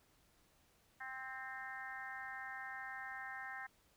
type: harmonic tone with a mistuned harmonic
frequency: 261.6 Hz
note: C4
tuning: in tune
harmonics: 3 / 4 / 5 / 6 / 7 / 8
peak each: -51 / -55 / -55 / -50 / -48 / -57 dBFS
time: 1-3.67 s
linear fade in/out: 10 ms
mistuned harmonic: 6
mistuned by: +18 cents
effects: pink hiss -72 dBFS RMS until 3.96 s